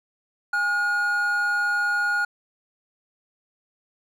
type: tone pair together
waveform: triangle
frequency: 820 / 1434.9 Hz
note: G#5 / F6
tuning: -22 / +46 cents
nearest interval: minor seventh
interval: 968 cents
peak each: -29 / -19 dBFS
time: 0.53-2.25 s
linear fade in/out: 5 ms
effects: none